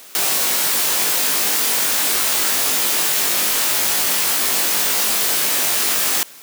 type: noise with comb filter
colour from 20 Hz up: white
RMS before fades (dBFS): -18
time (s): 0.15-6.23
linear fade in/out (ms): 0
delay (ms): 20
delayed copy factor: +0.9
effects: white hiss -41 dBFS RMS until 6.42 s + high-pass 200 Hz 12 dB/octave